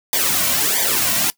white noise with flanger, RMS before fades -18 dBFS, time 0.13-1.3 s, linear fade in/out 0 ms, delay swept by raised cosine 0.73 to 2.43 ms, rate 1.5 Hz, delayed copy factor -0.8, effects noise-tail reverb RT60 0.1 s tail -19 dB re dry

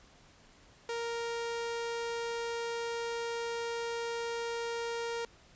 sawtooth tone, 466.2 Hz, A#4, in tune, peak -30 dBFS, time 0.89-5.25 s, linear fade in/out 2 ms, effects pink hiss -60 dBFS RMS until 5.55 s + resampled to 16000 Hz

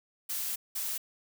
blue noise bursts at uneven times, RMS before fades -34 dBFS, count 2, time 0.29-0.56 / 0.75-0.98 s, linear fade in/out 10 ms, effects none

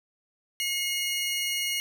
sawtooth tone pair together, 2155 / 2880 Hz, C#7 / F#7, -49 / -47 cents, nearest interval perfect fourth, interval 502 cents, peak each -27 / -26 dBFS, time 0.6-1.8 s, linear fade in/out 0 ms, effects none

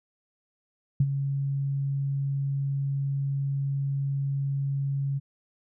sine tone with ADSR envelope, 138.59 Hz, C#3, in tune, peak -16 dBFS, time 1-5.2 s, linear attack 5 ms, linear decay 48 ms, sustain -9 dB, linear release 28 ms, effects none

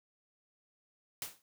white noise with exponential decay, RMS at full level -36 dBFS, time 1.22-1.42 s, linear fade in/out 1 ms, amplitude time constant 42 ms, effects high-pass 80 Hz 12 dB/octave

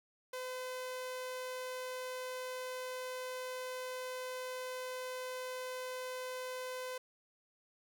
sawtooth tone, 509 Hz, C5, 48 cents flat, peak -36 dBFS, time 0.33-6.98 s, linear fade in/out 5 ms, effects none

